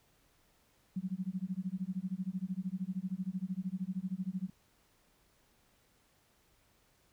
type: tone with tremolo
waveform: sine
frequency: 186.6 Hz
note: F#3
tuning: 15 cents sharp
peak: -31 dBFS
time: 0.96-4.5 s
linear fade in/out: 5 ms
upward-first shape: sine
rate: 13 Hz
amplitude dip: 100%
effects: pink hiss -70 dBFS RMS until 7.12 s